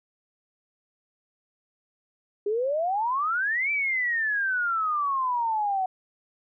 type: exponential two-way sweep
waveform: sine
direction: up then down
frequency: 400 to 2349 to 739 Hz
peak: -23 dBFS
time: 2.46-5.86 s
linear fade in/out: 5 ms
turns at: 3.71 s
effects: none